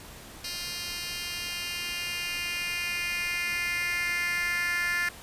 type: tone with high-pass filter sweep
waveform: 10% pulse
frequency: 350.1 Hz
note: F4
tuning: 4 cents sharp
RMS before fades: -31 dBFS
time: 0.44-5.09 s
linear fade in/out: 5 ms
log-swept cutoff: 3600 to 1800 Hz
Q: 3.6
effects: pink hiss -46 dBFS RMS until 5.22 s + resampled to 32000 Hz